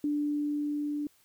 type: tone with level ramp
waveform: sine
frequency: 293.9 Hz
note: D4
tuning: 1 cent sharp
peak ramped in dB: -26 to -30 dBFS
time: 0.04-1.07 s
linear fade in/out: 2 ms
effects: white hiss -65 dBFS RMS until 1.24 s